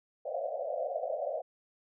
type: band-pass noise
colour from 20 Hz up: pink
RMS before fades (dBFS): -35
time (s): 0.25-1.42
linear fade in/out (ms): 10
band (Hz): 510 to 710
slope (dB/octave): 96
effects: none